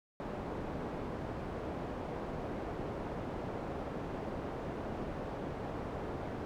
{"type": "low-pass noise", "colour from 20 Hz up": "white", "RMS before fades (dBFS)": -40, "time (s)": [0.2, 6.45], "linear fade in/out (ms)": 0, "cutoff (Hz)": 590, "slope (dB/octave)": 12, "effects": []}